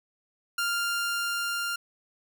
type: tone with level ramp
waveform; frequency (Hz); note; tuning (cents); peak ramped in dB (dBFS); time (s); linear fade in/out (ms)
sawtooth; 1396.9; F6; 0; -22 to -25; 0.58-1.76; 5
effects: none